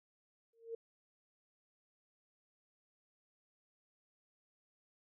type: tone with exponential growth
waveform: sine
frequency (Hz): 457.9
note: A#4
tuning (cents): -31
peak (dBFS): -37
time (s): 0.53-0.75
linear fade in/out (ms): 5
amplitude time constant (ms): 47
effects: none